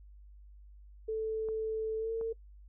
sine tone with pitch glide, 440 to 452.1 Hz, A4 to A4, 0 to +47 cents, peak -31 dBFS, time 1.08-2.33 s, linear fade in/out 10 ms, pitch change +47 cents, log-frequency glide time 1.98-2.12 s
clicks, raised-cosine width 1 ms, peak -35 dBFS, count 2, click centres 1.487 / 2.212 s
effects noise-tail reverb RT60 0.1 s tail -22 dB re dry + added 50 Hz sine -51 dBFS peak until 2.68 s

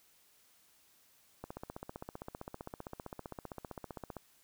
click train, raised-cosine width 1 ms, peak -28 dBFS, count 43, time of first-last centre 1.44-4.167 s, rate 15.4 Hz, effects white hiss -67 dBFS RMS until 4.43 s

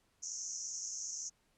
pink band-pass noise, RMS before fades -42 dBFS, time 0.22-1.3 s, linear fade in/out 20 ms, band 5700 to 6900 Hz, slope 96 dB/octave, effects pink hiss -74 dBFS RMS until 1.57 s + low-pass 11000 Hz 12 dB/octave

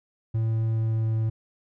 triangle tone with pitch glide, 112 to 111.1 Hz, A2 to A2, +31 to +17 cents, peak -20 dBFS, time 0.34-1.3 s, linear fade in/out 10 ms, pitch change -14 cents, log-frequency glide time 0.67-1.17 s, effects none

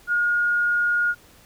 sine tone, 1431 Hz, F6, 42 cents sharp, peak -18 dBFS, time 0.07-1.15 s, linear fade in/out 50 ms, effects pink hiss -52 dBFS RMS until 1.45 s

